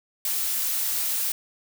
blue noise, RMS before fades -26 dBFS, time 0.25-1.32 s, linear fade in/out 2 ms, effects none

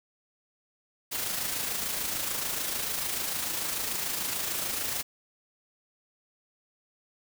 white noise with amplitude modulation, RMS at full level -30 dBFS, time 1.11-5.03 s, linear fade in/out 20 ms, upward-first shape sine, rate 26.8 Hz, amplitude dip 40%, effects none

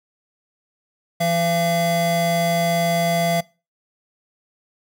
square tone pair together, 168.8 / 679.5 Hz, E3 / F5, +41 / -48 cents, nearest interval 2 octaves, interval 2411 cents, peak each -23 / -20 dBFS, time 1.2-3.41 s, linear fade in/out 10 ms, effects noise-tail reverb RT60 0.3 s tail -22 dB re dry

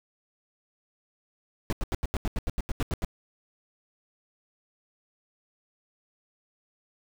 brown noise bursts, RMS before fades -27 dBFS, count 13, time 1.7-3.047 s, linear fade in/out 0 ms, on 27 ms, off 83 ms, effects none

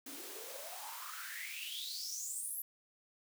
white noise with high-pass filter sweep, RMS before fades -44 dBFS, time 0.06-2.62 s, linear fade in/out 5 ms, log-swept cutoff 260 to 12000 Hz, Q 8.7, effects none

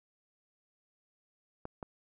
clicks, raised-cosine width 1 ms, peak -26 dBFS, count 2, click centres 1.654 / 1.828 s, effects none

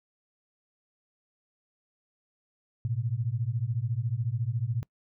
sine beating tone pair, 110 / 124 Hz, A2 / B2, 0 / +7 cents, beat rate 14 Hz, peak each -30 dBFS, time 2.85-4.83 s, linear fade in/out 0 ms, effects noise-tail reverb RT60 0.1 s tail -24 dB re dry

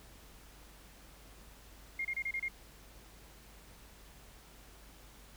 sine tone bursts, 2128 Hz, C7, 29 cents sharp, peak -33 dBFS, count 6, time 1.99-2.484 s, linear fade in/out 5 ms, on 59 ms, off 28 ms, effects added 50 Hz sine -57 dBFS peak until 5.36 s + pink hiss -58 dBFS RMS until 5.36 s

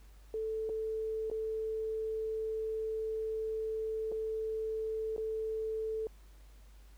sine tone with dropouts, 440 Hz, A4, in tune, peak -33 dBFS, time 0.34-6.07 s, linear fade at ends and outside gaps 1 ms, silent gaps 0.692-0.696 / 1.3-1.314 / 4.117-4.122 / 5.164-5.179 s, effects added 50 Hz sine -53 dBFS peak until 6.97 s + pink hiss -66 dBFS RMS until 6.97 s

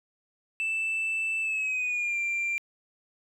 sine tone with pitch glide, 2646 to 2371 Hz, E7 to D7, +6 to +16 cents, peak -24 dBFS, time 0.6-2.58 s, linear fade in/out 0 ms, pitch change -190 cents, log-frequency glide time 1.41-2.18 s, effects tanh soft clip ceiling -25 dBFS + 11-bit

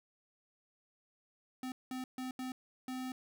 square tone bursts at uneven times, 256.8 Hz, C4, 32 cents flat, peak -39 dBFS, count 5, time 1.63-1.72 / 1.91-2.04 / 2.18-2.31 / 2.39-2.52 / 2.88-3.12 s, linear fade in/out 2 ms, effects none

